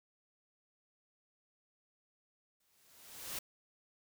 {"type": "noise with exponential growth", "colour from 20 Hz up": "white", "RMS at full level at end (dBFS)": -39, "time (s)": [2.6, 3.39], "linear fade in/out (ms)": 5, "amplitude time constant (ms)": 170, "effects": []}